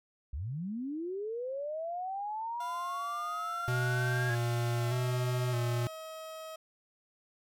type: linear sweep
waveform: sine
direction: up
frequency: 58.27 to 1658 Hz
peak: -34 dBFS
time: 0.33-4.35 s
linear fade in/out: 5 ms
type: tone with pitch glide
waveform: 30% pulse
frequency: 698.5 to 636.8 Hz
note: F5 to D#5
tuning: 0 to +40 cents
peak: -39 dBFS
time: 2.6-6.56 s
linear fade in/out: 5 ms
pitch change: -160 cents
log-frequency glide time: 4.74-5.14 s
type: tone with vibrato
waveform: square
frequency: 121.9 Hz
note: B2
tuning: 22 cents flat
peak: -30 dBFS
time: 3.68-5.87 s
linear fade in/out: 0 ms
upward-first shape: square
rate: 0.81 Hz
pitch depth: 36 cents each way
effects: none